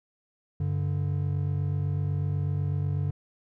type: tone pair together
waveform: triangle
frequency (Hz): 96.51 / 144.6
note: G2 / D3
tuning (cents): -27 / -27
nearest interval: perfect fifth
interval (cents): 700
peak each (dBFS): -26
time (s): 0.6-3.11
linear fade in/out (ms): 5
effects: none